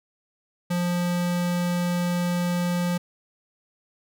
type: tone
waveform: square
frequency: 175.9 Hz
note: F3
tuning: 13 cents sharp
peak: -23 dBFS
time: 0.7-2.98 s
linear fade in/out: 10 ms
effects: none